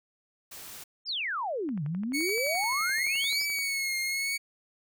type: noise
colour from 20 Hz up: white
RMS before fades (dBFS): -44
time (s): 0.51-0.84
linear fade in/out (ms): 10
type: exponential two-way sweep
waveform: sine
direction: down then up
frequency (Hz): 5510 to 138.59 to 5510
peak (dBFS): -29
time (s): 1.05-3.46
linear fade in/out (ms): 50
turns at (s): 1.84
type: click train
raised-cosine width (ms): 0.5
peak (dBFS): -33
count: 23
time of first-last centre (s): 1.69-3.587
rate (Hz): 11.6
type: tone with vibrato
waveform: sawtooth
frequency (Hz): 2207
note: C#7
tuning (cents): -8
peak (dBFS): -25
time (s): 2.13-4.38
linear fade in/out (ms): 20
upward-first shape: triangle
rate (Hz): 0.94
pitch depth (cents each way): 69
effects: none